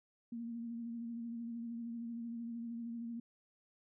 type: tone with vibrato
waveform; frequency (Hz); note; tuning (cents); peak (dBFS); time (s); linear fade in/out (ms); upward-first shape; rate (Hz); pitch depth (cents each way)
sine; 233.1; A#3; 0; -40; 0.32-3.2; 5; sine; 13; 30
effects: none